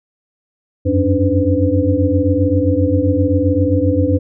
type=tone cluster; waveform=sine; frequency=88.4 / 96 / 278.8 / 297.9 / 504 Hz; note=F2 / G2 / C#4 / D4 / B4; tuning=+22 / -36 / +10 / +25 / +35 cents; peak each=-18 dBFS; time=0.85-4.19 s; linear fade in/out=20 ms; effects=none